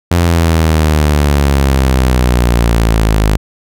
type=exponential sweep; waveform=sawtooth; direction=down; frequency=87.31 to 51.6 Hz; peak=-4 dBFS; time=0.11-3.37 s; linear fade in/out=5 ms; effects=none